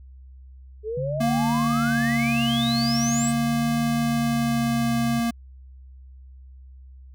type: exponential sweep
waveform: sine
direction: up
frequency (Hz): 415.3 to 8372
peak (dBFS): -26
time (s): 0.83-3.33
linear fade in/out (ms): 50
type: tone with vibrato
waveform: sine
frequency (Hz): 140.7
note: C#3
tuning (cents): +26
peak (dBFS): -27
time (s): 0.97-5.2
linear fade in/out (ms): 5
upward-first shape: triangle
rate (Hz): 0.44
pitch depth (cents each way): 100
type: tone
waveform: square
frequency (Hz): 233.1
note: A#3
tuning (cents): 0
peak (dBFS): -22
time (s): 1.2-5.31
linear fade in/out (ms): 10
effects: added 65 Hz sine -42 dBFS peak until 7.14 s